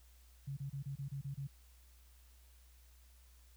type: tone bursts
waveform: sine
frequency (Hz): 138.4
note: C#3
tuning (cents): -2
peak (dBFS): -39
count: 8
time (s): 0.47-1.473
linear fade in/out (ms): 10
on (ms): 100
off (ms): 29
effects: added 61 Hz sine -60 dBFS peak until 3.56 s + white hiss -69 dBFS RMS until 3.56 s